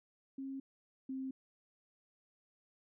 sine tone pair in turn, 269.9 / 264.3 Hz, C#4 / C4, -46 / +18 cents, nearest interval unison, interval 36 cents, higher first, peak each -40 / -38 dBFS, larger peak second, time 0.38-0.6 / 1.09-1.31 s, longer neither, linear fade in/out 5 ms, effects none

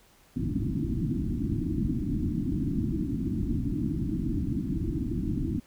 white low-pass noise, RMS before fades -29 dBFS, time 0.36-5.6 s, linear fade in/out 5 ms, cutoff 330 Hz, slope 96 dB/octave, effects pink hiss -60 dBFS RMS until 5.66 s

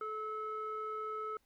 square tone with low-pass filter, 432.6 Hz, A4, 29 cents flat, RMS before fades -40 dBFS, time 0.01-1.37 s, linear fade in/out 2 ms, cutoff 1400 Hz, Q 6.2, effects pink hiss -75 dBFS RMS until 1.45 s

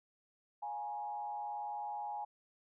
sine tone with frequency modulation, 830.6 Hz, G#5, in tune, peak -38 dBFS, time 0.62-2.25 s, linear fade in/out 10 ms, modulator 120 Hz, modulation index 0.65, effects none

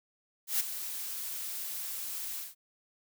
blue noise with ADSR envelope, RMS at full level -27 dBFS, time 0.47-2.55 s, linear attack 130 ms, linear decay 14 ms, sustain -11 dB, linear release 170 ms, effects none

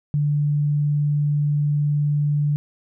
sine tone, 146.83 Hz, D3, in tune, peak -17 dBFS, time 0.14-2.56 s, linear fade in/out 0 ms, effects none

